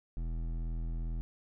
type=tone with hard clipping; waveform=sine; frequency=41.2 Hz; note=E1; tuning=in tune; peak=-35 dBFS; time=0.17-1.21 s; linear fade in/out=0 ms; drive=12 dB; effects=none

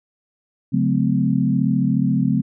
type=tone cluster; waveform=sine; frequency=139.6 / 181.9 / 216.4 / 255.5 Hz; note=C#3 / F#3 / A3 / C4; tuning=+13 / -29 / -29 / -41 cents; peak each=-21 dBFS; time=0.72-2.42 s; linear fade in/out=20 ms; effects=none

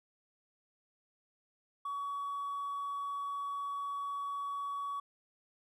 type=tone with hard clipping; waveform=triangle; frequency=1129 Hz; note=C#6; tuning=31 cents sharp; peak=-35 dBFS; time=1.85-5 s; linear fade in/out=5 ms; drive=2 dB; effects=none

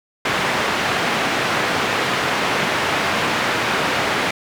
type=band-pass noise; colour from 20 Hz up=white; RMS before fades=-20 dBFS; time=0.25-4.31 s; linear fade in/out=5 ms; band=120 to 2100 Hz; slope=12 dB/octave; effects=none

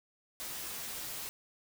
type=noise with comb filter; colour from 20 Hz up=white; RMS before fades=-41 dBFS; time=0.4-1.29 s; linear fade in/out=0 ms; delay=11 ms; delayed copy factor=-0.5; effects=none

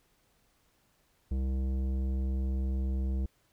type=tone with tanh clipping; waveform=triangle; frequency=65.7 Hz; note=C2; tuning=8 cents sharp; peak=-30 dBFS; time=1.31-3.26 s; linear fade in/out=5 ms; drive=17 dB; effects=pink hiss -70 dBFS RMS until 3.52 s

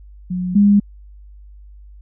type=tone pair in turn; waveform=sine; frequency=181.1 / 203.3 Hz; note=F#3 / G#3; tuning=-37 / -37 cents; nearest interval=major second; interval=200 cents; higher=second; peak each=-19 / -8 dBFS; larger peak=second; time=0.3-0.55 / 0.55-0.8 s; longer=neither; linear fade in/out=10 ms; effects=added 50 Hz sine -38 dBFS peak until 2.01 s

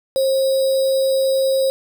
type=tone with sample-and-hold; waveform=sine; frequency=534 Hz; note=C5; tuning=35 cents sharp; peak=-14 dBFS; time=0.16-1.7 s; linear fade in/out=0 ms; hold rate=4410 Hz; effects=none

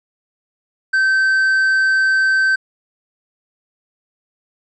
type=tone with hard clipping; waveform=triangle; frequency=1548 Hz; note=G6; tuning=22 cents flat; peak=-13 dBFS; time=0.93-2.56 s; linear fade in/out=10 ms; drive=6 dB; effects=resampled to 22050 Hz

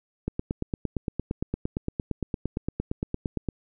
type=click train; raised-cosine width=3 ms; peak=-14 dBFS; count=29; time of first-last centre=0.28-3.487 s; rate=8.73 Hz; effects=none

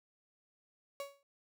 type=tone with exponential decay; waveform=35% pulse; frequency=560 Hz; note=C#5; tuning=18 cents sharp; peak=-35 dBFS; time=1-1.23 s; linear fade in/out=1 ms; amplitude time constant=48 ms; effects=none

